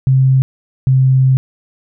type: tone pair in turn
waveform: sine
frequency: 132.2 / 131.45 Hz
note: C3 / C3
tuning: +18 / +8 cents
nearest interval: unison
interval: 10 cents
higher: first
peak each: -7 / -7 dBFS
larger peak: neither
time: 0.07-0.42 / 0.87-1.37 s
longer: second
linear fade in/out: 0 ms
effects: none